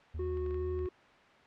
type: tone with vibrato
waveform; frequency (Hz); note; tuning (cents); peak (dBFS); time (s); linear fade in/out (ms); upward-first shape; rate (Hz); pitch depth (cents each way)
triangle; 77.4; D#2; -9; -34; 0.14-0.87; 10; triangle; 2.2; 72
type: tone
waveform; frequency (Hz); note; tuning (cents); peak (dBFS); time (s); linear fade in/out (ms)
triangle; 366.7; F#4; -15; -32; 0.19-0.89; 5
type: clicks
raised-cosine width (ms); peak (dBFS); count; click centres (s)
0.2; -34; 6; 0.372 / 0.463 / 0.509 / 0.544 / 0.791 / 0.858
effects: white hiss -58 dBFS RMS until 1.46 s + low-pass 2000 Hz 12 dB/octave